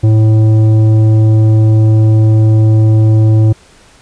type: tone with tanh clipping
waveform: sine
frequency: 109.3 Hz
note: A2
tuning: 11 cents flat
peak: -6 dBFS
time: 0.03-3.53 s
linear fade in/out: 10 ms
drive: 10 dB
effects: pink hiss -43 dBFS RMS until 4.01 s + resampled to 22050 Hz